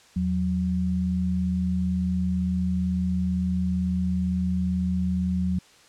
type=tone pair together; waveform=sine; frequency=81 / 183.16 Hz; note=E2 / F#3; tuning=-30 / -17 cents; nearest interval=octave + major second; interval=1413 cents; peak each=-28 / -23 dBFS; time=0.16-5.59 s; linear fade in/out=5 ms; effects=white hiss -54 dBFS RMS until 5.88 s + low-pass 7000 Hz 12 dB/octave